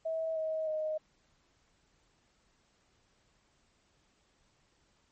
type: tone with pitch steps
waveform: sine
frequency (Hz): 646 / 633.8 / 621.8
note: E5 / D#5 / D#5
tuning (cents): -35 / +32 / -1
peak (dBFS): -31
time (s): 0.05-0.98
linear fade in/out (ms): 10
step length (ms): 310
effects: pink hiss -71 dBFS RMS until 5.11 s + MP3 32 kbps